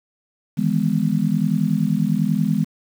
sine chord, E major seventh, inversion third, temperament just, 154.51 / 164.81 / 206 / 247.2 Hz, D#3 / E3 / G#3 / B3, -12 / 0 / -14 / +2 cents, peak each -24 / -22 / -20 / -24 dBFS, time 0.57-2.65 s, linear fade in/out 20 ms, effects 7-bit

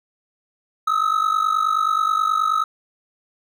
triangle ring-modulated tone, 1281 Hz, E6, 50 cents flat, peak -12 dBFS, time 0.87-2.64 s, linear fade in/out 5 ms, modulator 24.7 Hz, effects none

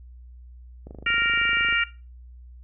click train, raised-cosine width 2 ms, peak -27 dBFS, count 23, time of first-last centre 0.87-1.726 s, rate 25.7 Hz
harmonic tone, 466.2 Hz, A#4, in tune, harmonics 3 / 4 / 5 / 6, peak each -26 / -26 / -26 / -26 dBFS, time 1.06-1.84 s, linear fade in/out 5 ms
effects noise-tail reverb RT60 0.3 s tail -17 dB re dry + added 61 Hz sine -42 dBFS peak until 2.63 s

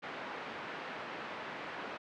white band-pass noise, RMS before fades -43 dBFS, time 0.02-1.98 s, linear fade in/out 20 ms, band 200 to 1800 Hz, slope 12 dB/octave, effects low-pass 4000 Hz 12 dB/octave

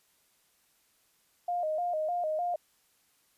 sine tone with vibrato, 662 Hz, E5, 7 cents sharp, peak -28 dBFS, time 1.48-2.56 s, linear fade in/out 5 ms, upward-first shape square, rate 3.3 Hz, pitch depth 110 cents each way, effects white hiss -69 dBFS RMS until 3.37 s + resampled to 32000 Hz

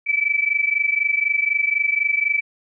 sine tone pair together, 2296 / 2320 Hz, D7 / D7, -40 / -22 cents, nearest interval unison, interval 18 cents, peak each -20 dBFS, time 0.06-2.41 s, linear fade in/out 20 ms, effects none

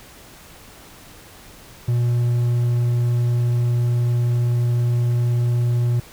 triangle tone, 120.3 Hz, B2, 45 cents flat, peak -14 dBFS, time 1.88-6 s, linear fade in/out 5 ms, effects pink hiss -44 dBFS RMS until 6.12 s

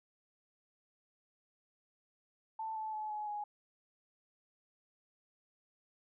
sine tone with pitch steps, 884 / 870.8 / 857.8 / 845.1 / 832.5 Hz, A5 / A5 / A5 / G#5 / G#5, +8 / -18 / -44 / +30 / +4 cents, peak -37 dBFS, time 2.59-3.44 s, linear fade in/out 5 ms, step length 170 ms, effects none

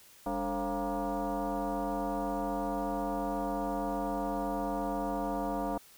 sine tone with frequency modulation, 201.9 Hz, G#3, 49 cents flat, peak -30 dBFS, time 0.26-5.78 s, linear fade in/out 5 ms, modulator 246 Hz, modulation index 3.3, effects white hiss -57 dBFS RMS until 5.97 s

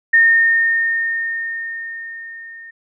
sine tone with level ramp, 1830 Hz, A#6, 32 cents flat, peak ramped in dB -7 to -34 dBFS, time 0.13-2.71 s, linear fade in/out 10 ms, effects none

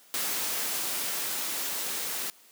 white noise with level ramp, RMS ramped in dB -30 to -33 dBFS, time 0.14-2.3 s, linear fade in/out 0 ms, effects white hiss -57 dBFS RMS until 2.51 s + high-pass 200 Hz 12 dB/octave

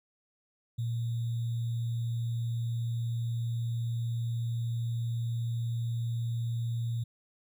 sine tone with sample-and-hold, 116.54 Hz, A#2, in tune, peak -29 dBFS, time 0.78-7.04 s, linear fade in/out 10 ms, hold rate 3675 Hz, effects none

